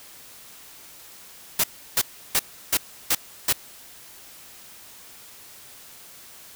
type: noise bursts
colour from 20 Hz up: white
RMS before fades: -20 dBFS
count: 6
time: 1.59-3.528 s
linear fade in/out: 5 ms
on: 48 ms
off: 330 ms
effects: white hiss -46 dBFS RMS until 6.55 s